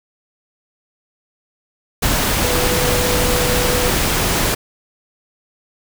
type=tone in noise; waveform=sine; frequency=493.9 Hz; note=B4; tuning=in tune; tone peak=-21 dBFS; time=2.43-3.91 s; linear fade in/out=10 ms; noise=pink; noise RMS=-17 dBFS; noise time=2.02-4.55 s; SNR=-7 dB; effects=none